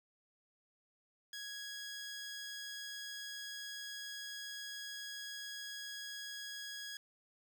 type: tone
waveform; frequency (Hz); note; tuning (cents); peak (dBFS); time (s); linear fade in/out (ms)
15% pulse; 1661.2; G#6; 0; -37; 1.33-6.97; 2
effects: none